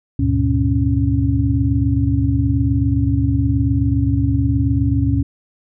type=tone cluster; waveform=sine; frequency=74 / 102.1 / 121.1 / 276.3 Hz; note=D2 / G#2 / B2 / C#4; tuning=+14 / -29 / -34 / -6 cents; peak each=-19 dBFS; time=0.19-5.23 s; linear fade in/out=5 ms; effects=none